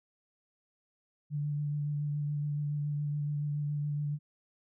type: tone with vibrato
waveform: sine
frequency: 146.83 Hz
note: D3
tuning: in tune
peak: -30 dBFS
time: 1.3-4.19 s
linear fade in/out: 50 ms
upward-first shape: sine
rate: 7.1 Hz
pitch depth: 17 cents each way
effects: none